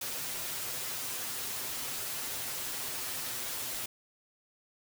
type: noise with comb filter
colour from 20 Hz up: white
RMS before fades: -37 dBFS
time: 0.01-3.86 s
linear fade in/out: 5 ms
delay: 7.8 ms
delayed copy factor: +0.8
effects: none